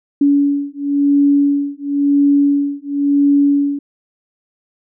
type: beating tone pair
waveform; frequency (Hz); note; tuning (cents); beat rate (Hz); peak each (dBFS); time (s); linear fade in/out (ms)
sine; 283.5 / 284.46; C#4 / C#4; +39 / +45; 0.96; -14; 0.21-3.79; 5
effects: none